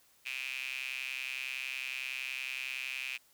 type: tone with high-pass filter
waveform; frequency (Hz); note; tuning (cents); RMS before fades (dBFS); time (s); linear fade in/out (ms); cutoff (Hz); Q
sawtooth; 130.81; C3; 0; -39; 0.25-3.18; 20; 2500; 9.7
effects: white hiss -66 dBFS RMS until 3.33 s